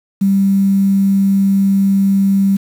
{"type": "tone with quantisation", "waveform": "sine", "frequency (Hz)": 196, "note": "G3", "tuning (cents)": 0, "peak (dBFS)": -9, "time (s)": [0.21, 2.57], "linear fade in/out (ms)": 10, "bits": 6, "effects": []}